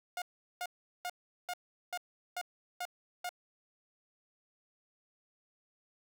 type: tone bursts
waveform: sawtooth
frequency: 715 Hz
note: F5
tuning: 41 cents sharp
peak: -32 dBFS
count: 8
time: 0.17-3.292 s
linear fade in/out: 2 ms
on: 49 ms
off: 390 ms
effects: none